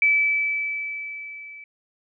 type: tone with level ramp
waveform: sine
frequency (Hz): 2307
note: D7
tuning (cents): -31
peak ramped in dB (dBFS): -14 to -39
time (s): 0.02-1.64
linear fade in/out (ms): 2
effects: none